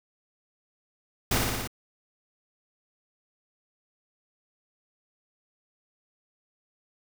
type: noise with echo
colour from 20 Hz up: pink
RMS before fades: -24 dBFS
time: 1.31-1.38 s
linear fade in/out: 5 ms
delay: 59 ms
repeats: 5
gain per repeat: -2 dB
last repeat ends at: 1.675 s
effects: none